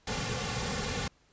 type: noise with comb filter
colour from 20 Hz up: pink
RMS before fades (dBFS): -33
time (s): 0.07-1.08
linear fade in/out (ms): 5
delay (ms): 3.1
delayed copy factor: -1
effects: pink hiss -66 dBFS RMS until 1.32 s + resampled to 16000 Hz